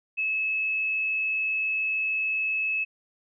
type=tone; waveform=sine; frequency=2593 Hz; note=E7; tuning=29 cents flat; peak=-24 dBFS; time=0.17-2.85 s; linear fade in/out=20 ms; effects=none